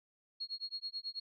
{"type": "tone with tremolo", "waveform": "sine", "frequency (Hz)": 4300, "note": "C8", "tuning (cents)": 47, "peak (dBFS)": -36, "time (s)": [0.4, 1.2], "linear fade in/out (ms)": 10, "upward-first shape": "sine", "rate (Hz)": 9.2, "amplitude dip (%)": 100, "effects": []}